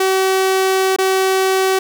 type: tone with dropouts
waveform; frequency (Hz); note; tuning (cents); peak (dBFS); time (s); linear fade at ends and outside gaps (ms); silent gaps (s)
sawtooth; 380.4; F#4; +48; -9; 0-1.79; 5; 0.963-0.985
effects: none